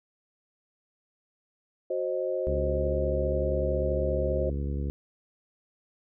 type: chord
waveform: sine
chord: C diminished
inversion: second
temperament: equal with one note detuned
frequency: 370 / 528.1 / 622.3 Hz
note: Gb4 / C5 / Eb5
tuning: 0 / +16 / 0 cents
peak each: -32 / -29 / -33 dBFS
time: 1.9-4.5 s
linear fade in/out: 5 ms
type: harmonic tone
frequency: 70.4 Hz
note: C#2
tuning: 27 cents sharp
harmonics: 1 / 2 / 3 / 4 / 5 / 6 / 7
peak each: -29 / -35 / -39 / -41 / -43 / -45 / -46 dBFS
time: 2.47-4.9 s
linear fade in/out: 0 ms
effects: none